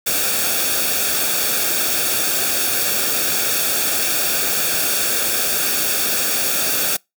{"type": "noise with comb filter", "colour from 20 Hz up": "white", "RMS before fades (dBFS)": -19, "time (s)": [0.06, 6.97], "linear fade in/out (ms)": 10, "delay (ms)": 0.99, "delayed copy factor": -0.65, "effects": ["noise-tail reverb RT60 0.2 s tail -26 dB re dry"]}